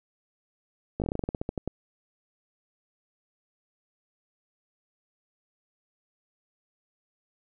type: slowing click train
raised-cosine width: 2 ms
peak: -16 dBFS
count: 15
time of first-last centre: 1-1.676 s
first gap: 18 ms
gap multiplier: 1.14
effects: none